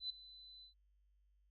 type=tone with ADSR envelope; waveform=sine; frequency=4014 Hz; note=B7; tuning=27 cents sharp; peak=-37 dBFS; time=0-0.74 s; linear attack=100 ms; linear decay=4 ms; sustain=-18 dB; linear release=110 ms; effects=added 50 Hz sine -70 dBFS peak until 1.5 s